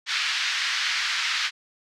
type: band-pass noise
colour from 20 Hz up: pink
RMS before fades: -26 dBFS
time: 0.06-1.51 s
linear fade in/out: 50 ms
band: 1500 to 5200 Hz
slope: 24 dB/octave
effects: none